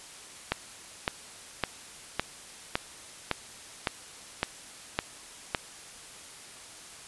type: click train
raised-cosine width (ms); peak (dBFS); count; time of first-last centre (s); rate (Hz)
0.3; -9; 10; 0.52-5.548; 1.79
effects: white hiss -47 dBFS RMS until 7.07 s + resampled to 24000 Hz